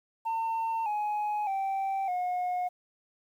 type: tone with pitch steps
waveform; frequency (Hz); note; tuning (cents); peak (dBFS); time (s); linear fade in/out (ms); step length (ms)
sine; 904 / 838.6 / 777.9 / 721.7; A5 / G#5 / G5 / F#5; +47 / +17 / -14 / -43; -25; 0.25-2.69; 20; 610
effects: tanh soft clip ceiling -27 dBFS + 10-bit